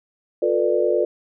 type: chord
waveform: sine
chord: B half-diminished seventh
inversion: second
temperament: just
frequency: 355.6 / 444.5 / 493.9 / 592.7 Hz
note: F4 / A4 / B4 / D5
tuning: +31 / +18 / 0 / +16 cents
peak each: -22 dBFS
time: 0.42-1.05 s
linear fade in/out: 5 ms
effects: none